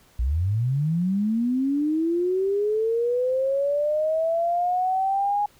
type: linear sweep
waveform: sine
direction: up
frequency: 55 to 830.6 Hz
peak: -20 dBFS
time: 0.19-5.46 s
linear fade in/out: 5 ms
effects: pink hiss -57 dBFS RMS until 5.59 s